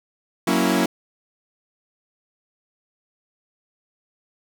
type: chord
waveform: sawtooth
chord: F# dominant seventh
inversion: none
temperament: equal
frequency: 185 / 233.1 / 277.2 / 329.6 Hz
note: F#3 / A#3 / C#4 / E4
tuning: 0 / 0 / 0 / 0 cents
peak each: -19 dBFS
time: 0.47-0.86 s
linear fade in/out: 5 ms
effects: none